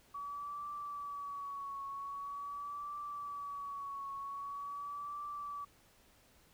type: tone with vibrato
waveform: sine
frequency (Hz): 1137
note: C#6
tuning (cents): +44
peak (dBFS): -40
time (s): 0.14-5.65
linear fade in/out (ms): 10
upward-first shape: triangle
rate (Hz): 0.44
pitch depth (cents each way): 50
effects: pink hiss -66 dBFS RMS until 6.53 s